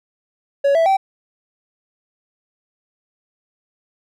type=tone with pitch steps; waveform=triangle; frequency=560 / 658.3 / 773.9 Hz; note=C#5 / E5 / G5; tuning=+18 / -3 / -22 cents; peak=-10 dBFS; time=0.64-0.97 s; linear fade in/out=10 ms; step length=110 ms; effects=none